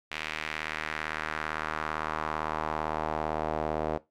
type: tone with band-pass filter sweep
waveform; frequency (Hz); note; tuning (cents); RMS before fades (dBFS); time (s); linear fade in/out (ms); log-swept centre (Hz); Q
sawtooth; 77.78; D#2; 0; -33; 0.11-3.98; 10; 2500 to 590; 1.8
effects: noise-tail reverb RT60 0.2 s tail -18 dB re dry